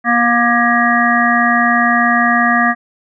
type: harmonic tone with a mistuned harmonic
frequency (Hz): 237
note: A#3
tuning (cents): +29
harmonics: 1 / 3 / 5 / 7 / 8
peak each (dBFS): -16 / -16 / -16 / -16 / -16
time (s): 0.04-2.75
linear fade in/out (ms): 50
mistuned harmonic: 1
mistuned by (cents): +16
effects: none